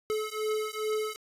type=beating tone pair; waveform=square; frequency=429.5 / 431.9 Hz; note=A4 / A4; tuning=-42 / -32 cents; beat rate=2.4 Hz; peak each=-33 / -33 dBFS; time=0.1-1.16 s; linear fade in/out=0 ms; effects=resampled to 32000 Hz